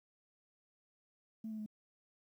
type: tone with pitch steps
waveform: sine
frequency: 221.2 / 217.3 / 213.4 Hz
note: A3 / A3 / G#3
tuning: +9 / -21 / +47 cents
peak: -39 dBFS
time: 1.44-1.662 s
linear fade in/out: 5 ms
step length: 74 ms
effects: tanh soft clip ceiling -36 dBFS + 12-bit